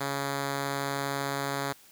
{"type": "tone", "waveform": "5% pulse", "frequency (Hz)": 139.4, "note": "C#3", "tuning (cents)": 10, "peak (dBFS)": -18, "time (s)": [0, 1.73], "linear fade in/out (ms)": 10, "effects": ["white hiss -56 dBFS RMS until 1.91 s"]}